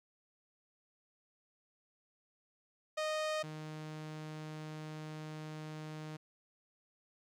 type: tone pair in turn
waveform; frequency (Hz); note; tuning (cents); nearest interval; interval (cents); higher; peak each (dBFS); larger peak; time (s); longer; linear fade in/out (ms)
sawtooth; 619 / 154.75; D#5 / D#3; -9 / -9; 2 octaves; 2400; first; -30 / -39; first; 2.97-3.43 / 3.43-6.17; second; 10
effects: low-pass 7000 Hz 12 dB/octave + 12-bit